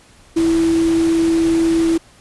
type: tone in noise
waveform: sine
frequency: 329.6 Hz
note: E4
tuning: in tune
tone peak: -12 dBFS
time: 0.36-1.98 s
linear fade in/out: 10 ms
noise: pink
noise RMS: -29 dBFS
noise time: 0.36-1.98 s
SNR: +14 dB
effects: pink hiss -48 dBFS RMS until 2.2 s + resampled to 24000 Hz